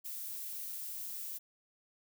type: noise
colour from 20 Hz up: violet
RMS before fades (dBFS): -42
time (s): 0.04-1.39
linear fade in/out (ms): 20
effects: none